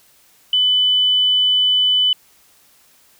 sine tone, 3000 Hz, F#7, 23 cents sharp, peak -12 dBFS, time 0.53-2.13 s, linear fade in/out 2 ms, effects white hiss -53 dBFS RMS until 3.19 s

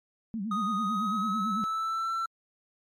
sine tone with vibrato, 208.5 Hz, G#3, 7 cents sharp, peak -30 dBFS, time 0.34-1.64 s, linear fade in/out 0 ms, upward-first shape sine, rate 9 Hz, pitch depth 170 cents each way
triangle tone with pitch glide, 1244.5 to 1341.5 Hz, D#6 to E6, 0 to +30 cents, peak -26 dBFS, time 0.51-2.26 s, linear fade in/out 5 ms, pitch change +130 cents, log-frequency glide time 0.8-2.1 s
effects MP3 64 kbps

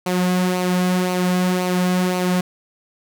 sawtooth tone with flanger, 181.6 Hz, F#3, 32 cents flat, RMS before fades -19 dBFS, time 0.06-2.41 s, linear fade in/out 5 ms, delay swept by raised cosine 0.57 to 3.37 ms, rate 1.9 Hz, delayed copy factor -0.5, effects none

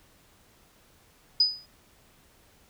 sine tone with exponential decay, 4978 Hz, D#8, in tune, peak -15 dBFS, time 1.4-1.66 s, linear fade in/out 5 ms, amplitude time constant 55 ms, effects pink hiss -60 dBFS RMS until 2.69 s

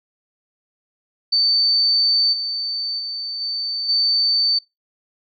sine tone with level steps, 4555 Hz, C#8, 46 cents sharp, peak -14 / -22 / -25 / -22 / -15 dBFS, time 1.32-4.59 s, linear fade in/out 10 ms, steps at 2.32 / 2.98 / 3.4 / 3.88 s, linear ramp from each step 20 ms, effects noise-tail reverb RT60 0.2 s tail -24 dB re dry

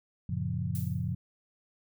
sine chord, Gb major seventh, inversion none, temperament equal with one note detuned, 92.5 / 114.61 / 138.59 / 174.61 Hz, Gb2 / Bb2 / Db3 / F3, 0 / -29 / 0 / 0 cents, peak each -35 dBFS, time 0.29-1.15 s, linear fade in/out 5 ms
violet noise with exponential decay, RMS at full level -40 dBFS, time 0.75-1.15 s, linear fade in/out 1 ms, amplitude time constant 85 ms
effects none

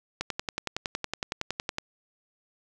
click train, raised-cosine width 0.2 ms, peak -12 dBFS, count 18, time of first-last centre 0.21-1.784 s, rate 10.8 Hz, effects none

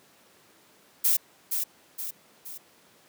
violet noise with echo, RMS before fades -22 dBFS, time 1.04-1.17 s, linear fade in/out 10 ms, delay 470 ms, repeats 3, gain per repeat -6 dB, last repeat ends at 2.58 s, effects pink hiss -58 dBFS RMS until 3.08 s + high-pass 200 Hz 12 dB/octave

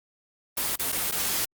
white noise with dropouts, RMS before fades -27 dBFS, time 0.57-1.45 s, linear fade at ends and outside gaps 5 ms, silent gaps 0.759-0.794 / 0.92-0.924 / 1.113-1.121 s, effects Opus 24 kbps

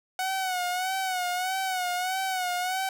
sawtooth tone with vibrato, 740 Hz, F#5, in tune, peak -23 dBFS, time 0.19-2.89 s, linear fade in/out 2 ms, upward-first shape sine, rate 1.6 Hz, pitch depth 63 cents each way, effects none

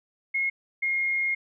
sine tone pair in turn, 2160 / 2141 Hz, C#7 / C7, -45 / +39 cents, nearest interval unison, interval 16 cents, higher first, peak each -23 dBFS, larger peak neither, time 0.34-0.5 / 0.82-1.35 s, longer second, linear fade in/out 10 ms, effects none

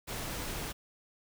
pink noise, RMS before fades -38 dBFS, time 0.07-0.73 s, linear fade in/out 20 ms, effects none

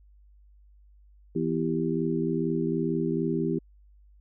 harmonic tone with a mistuned harmonic, 82.41 Hz, E2, in tune, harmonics 2 / 3 / 4 / 5, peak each -30 / -30 / -30 / -30 dBFS, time 1.35-3.59 s, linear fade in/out 10 ms, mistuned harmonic 5, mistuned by -78 cents, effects added 50 Hz sine -53 dBFS peak until 4.2 s

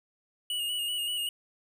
square tone with vibrato, 2894 Hz, F#7, 39 cents flat, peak -30 dBFS, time 0.5-1.29 s, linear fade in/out 2 ms, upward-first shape square, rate 5.2 Hz, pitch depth 30 cents each way, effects none

